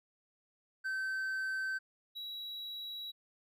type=tone pair in turn; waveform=triangle; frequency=1543 / 3888 Hz; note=G6 / B7; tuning=-28 / -28 cents; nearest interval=octave + major third; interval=1600 cents; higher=second; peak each=-32 / -39 dBFS; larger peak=first; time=0.84-1.79 / 2.15-3.12 s; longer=second; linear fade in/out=20 ms; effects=none